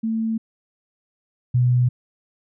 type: tone pair in turn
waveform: sine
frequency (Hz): 223.5 / 123.85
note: A3 / B2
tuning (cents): +27 / +5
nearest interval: minor seventh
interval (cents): 1022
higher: first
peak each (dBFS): -20 / -14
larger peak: second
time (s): 0.03-0.38 / 1.54-1.89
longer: neither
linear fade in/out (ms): 10
effects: none